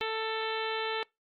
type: harmonic tone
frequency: 442.9 Hz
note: A4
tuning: 11 cents sharp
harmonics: 1 / 2 / 3 / 4 / 5 / 6 / 7 / 8 / 9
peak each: -34 / -37 / -39 / -40 / -41 / -42 / -42 / -43 / -44 dBFS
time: 0.01-1.03 s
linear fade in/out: 0 ms
effects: noise-tail reverb RT60 0.2 s tail -24 dB re dry + Opus 24 kbps